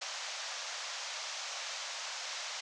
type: band-pass noise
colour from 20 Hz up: white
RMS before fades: -41 dBFS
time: 0.01-2.61 s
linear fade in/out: 10 ms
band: 550 to 6700 Hz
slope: 48 dB/octave
effects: none